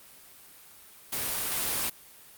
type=noise with level steps; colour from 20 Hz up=white; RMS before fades=-31 / -29 dBFS; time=1.12-1.9 s; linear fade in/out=10 ms; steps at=1.51 s; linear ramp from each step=10 ms; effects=white hiss -52 dBFS RMS until 2.37 s + Opus 32 kbps